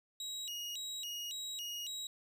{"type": "tone with vibrato", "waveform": "30% pulse", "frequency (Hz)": 3322, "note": "G#7", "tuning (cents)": 0, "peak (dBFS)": -37, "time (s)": [0.2, 2.07], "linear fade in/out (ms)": 2, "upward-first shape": "square", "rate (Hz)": 1.8, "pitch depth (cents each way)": 250, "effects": []}